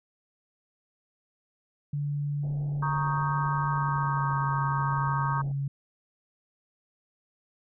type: tone with pitch glide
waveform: sine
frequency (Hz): 144.7 to 139.13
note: D3 to C#3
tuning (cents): -25 to +7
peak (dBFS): -27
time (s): 1.93-5.68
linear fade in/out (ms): 5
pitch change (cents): -68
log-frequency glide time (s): 3.71-4.37
type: low-pass noise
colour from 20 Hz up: pink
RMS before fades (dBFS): -46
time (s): 2.43-5.52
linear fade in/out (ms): 5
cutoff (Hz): 820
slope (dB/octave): 96
type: chord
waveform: sine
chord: Eb dominant seventh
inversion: second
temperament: equal with one note detuned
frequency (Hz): 932.3 / 1108.7 / 1248.8 / 1568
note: Bb5 / Db6 / Eb6 / G6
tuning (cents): 0 / 0 / +6 / 0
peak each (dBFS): -31 / -32 / -34 / -37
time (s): 2.82-5.42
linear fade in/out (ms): 10
effects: none